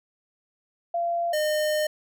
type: tone pair in turn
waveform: sine / square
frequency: 686 / 609.5 Hz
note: F5 / D#5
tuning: -31 / -36 cents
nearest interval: major second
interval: 205 cents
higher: first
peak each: -23 dBFS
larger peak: neither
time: 0.94-1.33 / 1.33-1.87 s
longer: second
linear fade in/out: 5 ms
effects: none